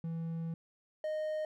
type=tone pair in turn; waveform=triangle; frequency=164.81 / 618.1 Hz; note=E3 / D#5; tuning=0 / -12 cents; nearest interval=octave + major seventh; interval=2288 cents; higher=second; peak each=-33 / -31 dBFS; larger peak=second; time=0.04-0.54 / 1.04-1.45 s; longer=first; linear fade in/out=2 ms; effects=none